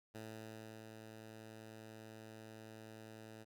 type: tone with ADSR envelope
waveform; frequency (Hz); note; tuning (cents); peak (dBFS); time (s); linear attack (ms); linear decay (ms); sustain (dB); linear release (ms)
10% pulse; 110.2; A2; +3; -39; 0.14-3.45; 17; 690; -5; 29
effects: none